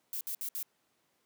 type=noise bursts; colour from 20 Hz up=violet; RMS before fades=-37 dBFS; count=4; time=0.13-0.628 s; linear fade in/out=0 ms; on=78 ms; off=62 ms; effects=pink hiss -74 dBFS RMS until 1.25 s + high-pass 200 Hz 12 dB/octave